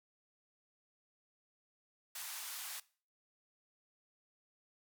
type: band-pass noise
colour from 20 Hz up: white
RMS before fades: -45 dBFS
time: 2.15-2.8 s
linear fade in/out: 5 ms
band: 800 to 16000 Hz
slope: 24 dB/octave
effects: noise-tail reverb RT60 0.4 s tail -20 dB re dry